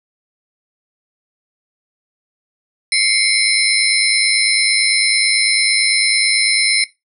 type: tone cluster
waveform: sine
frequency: 2110 / 2219 / 4106 / 5270 / 9490 Hz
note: C7 / C#7 / C8 / E8 / D9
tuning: +14 / +1 / -33 / -1 / +17 cents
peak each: -19 dBFS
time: 2.92-6.84 s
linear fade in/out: 2 ms
effects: noise-tail reverb RT60 0.2 s tail -18 dB re dry